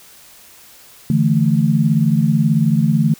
sine chord, D suspended second, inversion none, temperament just, 146.83 / 165.19 / 220.2 Hz, D3 / E3 / A3, 0 / +4 / +2 cents, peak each -16 dBFS, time 1.1-3.14 s, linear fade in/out 2 ms, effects white hiss -44 dBFS RMS until 3.19 s

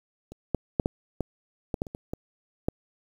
clicks, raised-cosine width 2 ms, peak -29 / -10 / -8 / -11 / -14 / -14 / -13 / -28 / -22 / -18 / -11 dBFS, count 11, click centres 0.32 / 0.547 / 0.798 / 0.859 / 1.207 / 1.742 / 1.819 / 1.868 / 1.949 / 2.135 / 2.685 s, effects 8-bit

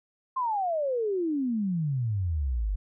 sine exponential sweep, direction down, 1070 to 46.25 Hz, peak -25 dBFS, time 0.36-2.76 s, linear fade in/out 10 ms, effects none

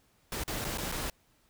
pink noise with dropouts, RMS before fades -35 dBFS, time 0.32-1.1 s, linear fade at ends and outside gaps 2 ms, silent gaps 0.437-0.478 / 0.645-0.648 / 0.775-0.782 / 0.917-0.922 s, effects pink hiss -68 dBFS RMS until 1.49 s

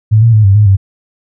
sine tone with pitch steps, 108.6 / 115.5 / 107.8 / 97.9 / 105.5 / 97.3 Hz, A2 / A#2 / A2 / G2 / G#2 / G2, -22 / -16 / -35 / -2 / +28 / -12 cents, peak -3 dBFS, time 0.11-0.77 s, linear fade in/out 20 ms, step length 110 ms, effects none

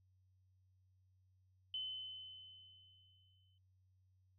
sine tone with exponential decay, 3041 Hz, F#7, 47 cents sharp, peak -39 dBFS, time 1.74-3.58 s, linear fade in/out 2 ms, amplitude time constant 400 ms, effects added 93 Hz sine -70 dBFS peak until 4.38 s

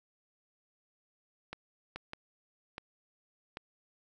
clicks, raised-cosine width 0.3 ms, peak -24 dBFS, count 5, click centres 1.53 / 1.96 / 2.134 / 2.781 / 3.571 s, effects none

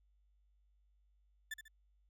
35% pulse tone with echo, 1760 Hz, A6, in tune, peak -38 dBFS, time 1.51-1.54 s, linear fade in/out 5 ms, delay 71 ms, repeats 2, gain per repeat -8 dB, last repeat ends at 1.682 s, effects added 50 Hz sine -69 dBFS peak until 2.09 s

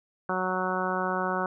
harmonic tone, 185 Hz, F#3, in tune, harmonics 1 / 2 / 3 / 4 / 5 / 6 / 7 / 8, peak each -34 / -34 / -34 / -34 / -34 / -34 / -34 / -34 dBFS, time 0.29-1.46 s, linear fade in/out 2 ms, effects none

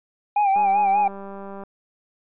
triangle tone with vibrato, 804 Hz, G5, 44 cents sharp, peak -14 dBFS, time 0.36-1.08 s, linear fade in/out 5 ms, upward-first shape sine, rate 5.1 Hz, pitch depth 71 cents each way
click train, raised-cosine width 1 ms, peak -24 dBFS, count 213, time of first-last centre 0.56-1.636 s, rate 197 Hz
effects resampled to 8000 Hz

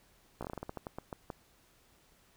slowing click train, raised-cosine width 1 ms, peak -25 dBFS, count 14, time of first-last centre 0.41-1.302 s, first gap 16 ms, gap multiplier 1.22, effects pink hiss -66 dBFS RMS until 2.36 s

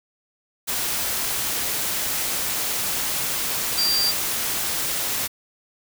sine tone in noise, 4719 Hz, D8, 7 cents sharp, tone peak -19 dBFS, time 3.77-4.12 s, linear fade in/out 20 ms, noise white, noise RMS -25 dBFS, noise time 0.67-5.28 s, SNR +3 dB, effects none

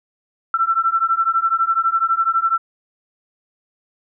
sine beating tone pair, 1336 / 1348 Hz, E6 / E6, +23 / +38 cents, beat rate 12 Hz, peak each -18 dBFS, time 0.54-2.58 s, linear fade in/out 2 ms, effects none

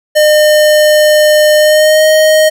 square tone with pitch glide, 607 to 623 Hz, D#5 to D#5, -43 to +2 cents, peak -5 dBFS, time 0.15-2.5 s, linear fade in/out 20 ms, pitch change +45 cents, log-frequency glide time 1.57-2.04 s, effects none

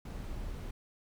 brown noise, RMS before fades -40 dBFS, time 0.05-0.71 s, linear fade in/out 5 ms, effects none

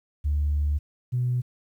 sine tone pair in turn, 73.42 / 123.96 Hz, D2 / B2, 0 / +7 cents, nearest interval major sixth, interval 907 cents, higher second, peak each -20 / -21 dBFS, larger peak first, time 0.24-0.79 / 1.12-1.42 s, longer first, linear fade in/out 20 ms, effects tanh soft clip ceiling -17 dBFS + 10-bit

